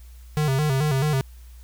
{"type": "tone with vibrato", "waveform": "square", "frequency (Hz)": 142.5, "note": "C#3", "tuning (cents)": 48, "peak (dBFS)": -20, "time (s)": [0.37, 1.21], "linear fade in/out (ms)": 0, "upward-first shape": "square", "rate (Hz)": 4.6, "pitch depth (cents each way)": 110, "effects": ["added 60 Hz sine -41 dBFS peak until 1.63 s", "white hiss -57 dBFS RMS until 1.63 s"]}